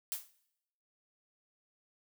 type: noise with exponential decay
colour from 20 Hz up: blue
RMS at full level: -33 dBFS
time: 0.12-0.31 s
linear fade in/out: 0 ms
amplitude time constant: 40 ms
effects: noise-tail reverb RT60 0.8 s tail -19 dB re dry